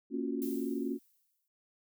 sine chord, Gb major seventh, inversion first, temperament equal, 233.1 / 277.2 / 349.2 / 370 Hz, Bb3 / Db4 / F4 / Gb4, 0 / 0 / 0 / 0 cents, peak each -37 / -35 / -40 / -40 dBFS, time 0.1-0.99 s, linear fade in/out 50 ms
violet noise with exponential decay, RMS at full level -44 dBFS, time 0.42-1.48 s, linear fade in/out 0 ms, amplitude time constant 230 ms
effects none

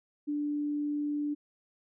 sine tone, 293.7 Hz, D4, in tune, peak -29 dBFS, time 0.27-1.35 s, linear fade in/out 20 ms, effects none

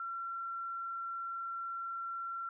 sine tone, 1361 Hz, F6, 45 cents flat, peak -37 dBFS, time 0-2.49 s, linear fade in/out 2 ms, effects none

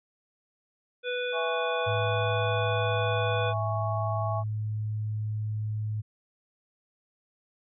harmonic tone, 493.9 Hz, B4, in tune, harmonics 1 / 3 / 5 / 7, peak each -30 / -35 / -37 / -38 dBFS, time 1.03-3.54 s, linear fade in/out 50 ms
sine chord, C# minor, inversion first, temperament equal, 659.3 / 830.6 / 1108.7 Hz, E5 / G#5 / C#6, 0 / 0 / 0 cents, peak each -32 / -35 / -34 dBFS, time 1.32-4.44 s, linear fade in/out 50 ms
sine tone, 107.2 Hz, A2, 45 cents flat, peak -28 dBFS, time 1.86-6.02 s, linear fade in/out 20 ms
effects none

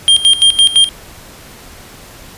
square tone with tremolo, 3200 Hz, G7, 35 cents sharp, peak -5 dBFS, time 0.08-0.89 s, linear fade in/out 0 ms, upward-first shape square, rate 5.9 Hz, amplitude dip 80%, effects pink hiss -36 dBFS RMS until 2.37 s + resampled to 32000 Hz

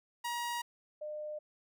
sawtooth / sine tone pair in turn, 952 / 604.4 Hz, A#5 / D5, +36 / +50 cents, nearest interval minor sixth, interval 786 cents, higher first, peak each -31 / -38 dBFS, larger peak first, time 0.24-0.62 / 1.01-1.39 s, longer neither, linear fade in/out 10 ms, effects none

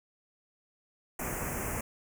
pink band-stop noise, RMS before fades -35 dBFS, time 1.19-1.81 s, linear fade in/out 5 ms, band 2500 to 6200 Hz, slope 48 dB/octave, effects none

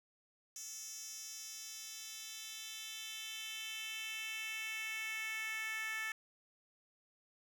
10% pulse tone with high-pass filter sweep, 439.7 Hz, A4, 1 cent flat, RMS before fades -44 dBFS, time 0.56-6.12 s, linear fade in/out 2 ms, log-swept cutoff 6000 to 1800 Hz, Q 2.7, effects none

